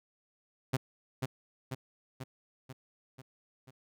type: tone with echo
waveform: sawtooth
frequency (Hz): 130.81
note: C3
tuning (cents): 0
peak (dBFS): -23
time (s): 0.73-0.77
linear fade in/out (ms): 10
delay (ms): 490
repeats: 6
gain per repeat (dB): -4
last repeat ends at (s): 3.71
effects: none